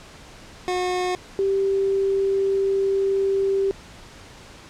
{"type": "tone pair in turn", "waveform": ["25% pulse", "sine"], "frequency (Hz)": [362.8, 390.7], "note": ["F#4", "G4"], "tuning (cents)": [-34, -6], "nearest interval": "minor second", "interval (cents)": 128, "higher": "second", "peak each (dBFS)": -18, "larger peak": "neither", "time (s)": [[0.68, 1.15], [1.39, 3.71]], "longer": "second", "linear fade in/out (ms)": 0, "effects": ["pink hiss -44 dBFS RMS until 4.69 s", "low-pass 7000 Hz 12 dB/octave"]}